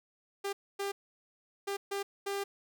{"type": "tone bursts at uneven times", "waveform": "sawtooth", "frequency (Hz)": 398.3, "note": "G4", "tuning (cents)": 28, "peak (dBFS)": -29, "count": 5, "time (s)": [[0.44, 0.53], [0.79, 0.92], [1.67, 1.77], [1.91, 2.03], [2.26, 2.44]], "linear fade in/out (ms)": 10, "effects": []}